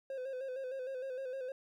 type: tone with vibrato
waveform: triangle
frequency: 522 Hz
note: C5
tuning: 4 cents flat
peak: -36 dBFS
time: 0.1-1.52 s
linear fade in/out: 2 ms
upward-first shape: square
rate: 6.5 Hz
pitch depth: 51 cents each way
effects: 13-bit